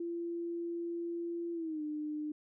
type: tone with pitch glide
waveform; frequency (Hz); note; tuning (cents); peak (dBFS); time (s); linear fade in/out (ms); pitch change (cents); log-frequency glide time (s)
sine; 340.9 to 302; F4 to D4; -42 to +48; -35; 0-2.32; 5; -210; 1.53-1.82
effects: none